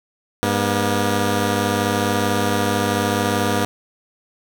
10% pulse tone pair together, 100.78 / 239.7 Hz, G2 / A#3, +48 / +48 cents, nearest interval octave + minor third, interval 1500 cents, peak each -12 dBFS, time 0.43-3.65 s, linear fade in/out 0 ms, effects none

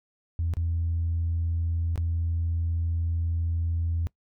sine tone with dropouts, 83.6 Hz, E2, 25 cents sharp, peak -23 dBFS, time 0.39-4.07 s, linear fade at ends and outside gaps 0 ms, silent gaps 0.537-0.569 / 1.958-1.977 s, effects noise-tail reverb RT60 0.1 s tail -23 dB re dry + tanh soft clip ceiling -20 dBFS

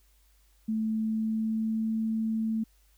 sine tone with pitch glide, 219.5 to 221.7 Hz, A3 to A3, -4 to +13 cents, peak -26 dBFS, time 0.68-2.64 s, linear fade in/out 10 ms, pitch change +17 cents, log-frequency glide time 1.01-1.95 s, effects added 50 Hz sine -61 dBFS peak until 2.97 s + white hiss -68 dBFS RMS until 2.97 s

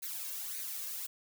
blue noise with flanger, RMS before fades -40 dBFS, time 0.02-1.07 s, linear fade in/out 10 ms, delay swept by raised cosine 0.46 to 1.86 ms, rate 1.8 Hz, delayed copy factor +0.65, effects none

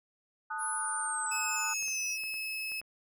sine chord, D# diminished, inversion second, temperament equal, 880 / 1244.5 / 1480 Hz, A5 / D#6 / F#6, 0 / 0 / 0 cents, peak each -38 dBFS, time 0.5-1.74 s, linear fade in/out 10 ms
sine exponential sweep, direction down, 10548 to 5630 Hz, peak -34 dBFS, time 0.58-2.18 s, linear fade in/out 50 ms
35% pulse tone, 2589 Hz, E7, 32 cents flat, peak -33 dBFS, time 1.31-2.81 s, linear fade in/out 10 ms
clicks, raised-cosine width 0.5 ms, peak -39 dBFS, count 6, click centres 1.825 / 1.882 / 2.237 / 2.341 / 2.719 / 2.815 s
effects none

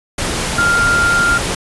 sine tone in noise, 1396.9 Hz, F6, in tune, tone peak -11 dBFS, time 0.58-1.38 s, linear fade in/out 5 ms, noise pink, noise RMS -19 dBFS, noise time 0.18-1.55 s, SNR +5 dB, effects resampled to 24000 Hz

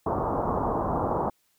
white low-pass noise, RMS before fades -27 dBFS, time 0.06-1.3 s, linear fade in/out 5 ms, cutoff 1100 Hz, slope 48 dB/octave, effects white hiss -69 dBFS RMS until 1.58 s

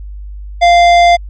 sine tone with tanh clipping, 695 Hz, F5, 9 cents flat, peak -6 dBFS, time 0.61-1.17 s, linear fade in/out 20 ms, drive 17 dB, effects added 50 Hz sine -24 dBFS peak until 1.29 s + low-pass 6000 Hz 12 dB/octave

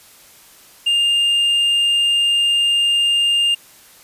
sine tone with tanh clipping, 2809 Hz, F7, 9 cents sharp, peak -14 dBFS, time 0.86-3.55 s, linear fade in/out 10 ms, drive 4 dB, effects white hiss -46 dBFS RMS until 4.03 s + resampled to 32000 Hz

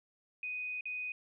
sine tone with dropouts, 2493 Hz, D#7, 3 cents sharp, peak -36 dBFS, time 0.43-1.12 s, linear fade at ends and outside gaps 2 ms, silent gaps 0.809-0.855 s, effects none

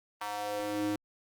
square tone with high-pass filter sweep, 103.83 Hz, G#2, in tune, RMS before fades -34 dBFS, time 0.21-0.96 s, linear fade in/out 5 ms, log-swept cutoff 940 to 250 Hz, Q 2.6, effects Opus 24 kbps

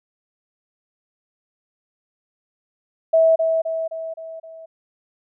sine tone with echo, 650 Hz, E5, 24 cents flat, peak -11 dBFS, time 3.13-3.36 s, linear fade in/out 10 ms, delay 260 ms, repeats 5, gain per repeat -5 dB, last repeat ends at 4.66 s, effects none

